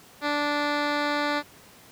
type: tone with low-pass filter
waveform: 10% pulse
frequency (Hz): 292.6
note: D4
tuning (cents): -6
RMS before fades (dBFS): -26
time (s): 0.21-1.43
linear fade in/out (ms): 50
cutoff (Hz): 3600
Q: 1.5
effects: pink hiss -51 dBFS RMS until 1.91 s + high-pass 100 Hz 12 dB/octave